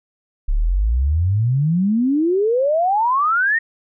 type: exponential sweep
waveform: sine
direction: up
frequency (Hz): 33 to 1886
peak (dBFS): -14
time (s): 0.48-3.59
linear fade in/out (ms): 10
effects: none